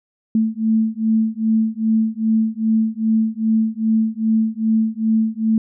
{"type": "beating tone pair", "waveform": "sine", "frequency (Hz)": [220, 222.5], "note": ["A3", "A3"], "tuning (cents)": [0, 20], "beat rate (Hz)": 2.5, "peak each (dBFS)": -18, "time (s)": [0.35, 5.58], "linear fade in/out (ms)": 2, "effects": []}